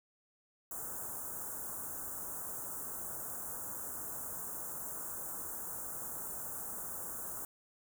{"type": "band-stop noise", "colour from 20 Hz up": "white", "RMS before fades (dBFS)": -42, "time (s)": [0.71, 7.45], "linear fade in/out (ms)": 2, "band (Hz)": [1500, 6900], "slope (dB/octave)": 48, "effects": []}